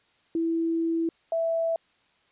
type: tone pair in turn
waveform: sine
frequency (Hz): 330 / 660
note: E4 / E5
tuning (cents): +2 / +2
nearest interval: octave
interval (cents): 1200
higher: second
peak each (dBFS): -23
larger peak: neither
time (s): 0.35-1.09 / 1.32-1.76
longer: first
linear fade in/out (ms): 2
effects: white hiss -65 dBFS RMS until 2.31 s + resampled to 8000 Hz